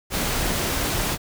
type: noise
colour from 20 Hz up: pink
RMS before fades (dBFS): -24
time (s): 0.1-1.18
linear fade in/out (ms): 50
effects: none